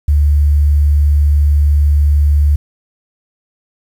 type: tone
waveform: sine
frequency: 73.1 Hz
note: D2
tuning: 7 cents flat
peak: -7 dBFS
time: 0.08-2.56 s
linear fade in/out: 5 ms
effects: 7-bit